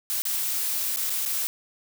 blue noise with dropouts, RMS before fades -27 dBFS, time 0.1-1.47 s, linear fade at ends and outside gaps 0 ms, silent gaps 0.22-0.253 / 0.961-0.971 / 1.097-1.103 / 1.253-1.26 s, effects none

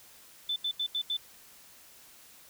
sine tone bursts, 3520 Hz, A7, in tune, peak -28 dBFS, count 5, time 0.49-1.169 s, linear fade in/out 5 ms, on 71 ms, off 81 ms, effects white hiss -55 dBFS RMS until 2.49 s

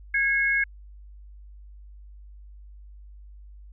sine tone pair together, 1646 / 2176 Hz, G#6 / C#7, -16 / -33 cents, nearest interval perfect fourth, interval 483 cents, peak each -23 dBFS, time 0.14-0.64 s, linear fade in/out 5 ms, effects added 50 Hz sine -43 dBFS peak until 3.72 s

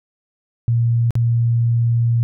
sine tone with dropouts, 117.3 Hz, A#2, 11 cents sharp, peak -13 dBFS, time 0.68-2.23 s, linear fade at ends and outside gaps 0 ms, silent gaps 1.107-1.154 s, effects none

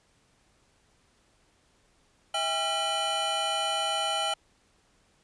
square tone cluster, 647 / 805 / 1364 / 3007 Hz, E5 / G5 / F6 / F#7, -32 / +46 / -41 / +27 cents, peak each -35 / -32 / -35 / -31 dBFS, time 2.34-4.34 s, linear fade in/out 5 ms, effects pink hiss -66 dBFS RMS until 5.23 s + resampled to 22050 Hz

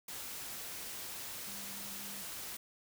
sine tone in noise, 200 Hz, G3, 35 cents sharp, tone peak -53 dBFS, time 1.47-2.22 s, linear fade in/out 5 ms, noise white, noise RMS -44 dBFS, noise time 0.08-2.57 s, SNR -12 dB, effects none

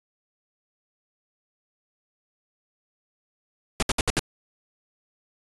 pink noise bursts, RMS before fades -22 dBFS, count 5, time 3.8-4.193 s, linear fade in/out 0 ms, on 25 ms, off 67 ms, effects resampled to 24000 Hz

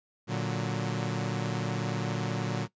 sawtooth chord, Bb augmented, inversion none, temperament equal, 116.54 / 146.83 / 185 Hz, Bb2 / D3 / F#3, 0 / 0 / 0 cents, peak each -29 / -30 / -30 dBFS, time 0.27-2.68 s, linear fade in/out 50 ms, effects noise-tail reverb RT60 0.1 s tail -18 dB re dry + resampled to 16000 Hz

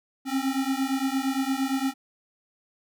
square beating tone pair, 263.7 / 272.4 Hz, C4 / C#4, +14 / -30 cents, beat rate 8.7 Hz, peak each -28 dBFS, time 0.25-1.94 s, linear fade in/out 50 ms, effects none

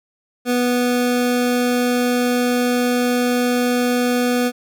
25% pulse tone, 245.8 Hz, B3, 8 cents flat, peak -12 dBFS, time 0.45-4.52 s, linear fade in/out 50 ms, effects none

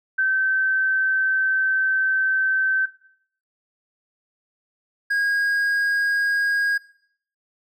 sine / triangle tone pair in turn, 1544 / 1635.8 Hz, G6 / G#6, -27 / -27 cents, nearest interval minor second, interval 100 cents, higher second, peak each -17 dBFS, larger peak neither, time 0.18-2.86 / 5.1-6.78 s, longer first, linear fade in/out 10 ms, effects noise-tail reverb RT60 0.6 s tail -17 dB re dry

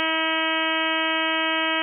harmonic tone with a mistuned harmonic, 320.8 Hz, E4, 47 cents flat, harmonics 1 / 2 / 3 / 4 / 5 / 6 / 7 / 8 / 9 / 10, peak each -30 / -30 / -30 / -30 / -30 / -30 / -30 / -30 / -30 / -30 dBFS, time 0-1.82 s, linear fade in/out 0 ms, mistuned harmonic 10, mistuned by -27 cents, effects none

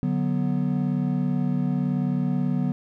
triangle chord, B minor, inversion first, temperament equal with one note detuned, 146.83 / 185 / 245.8 Hz, D3 / F#3 / B3, 0 / 0 / -8 cents, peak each -24 dBFS, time 0.03-2.72 s, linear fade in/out 0 ms, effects none

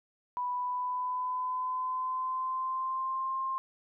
sine tone with pitch glide, 987.8 to 1058.7 Hz, B5 to C6, 0 to +20 cents, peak -30 dBFS, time 0.37-3.58 s, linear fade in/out 0 ms, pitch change +120 cents, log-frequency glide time 0.51-3.39 s, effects none

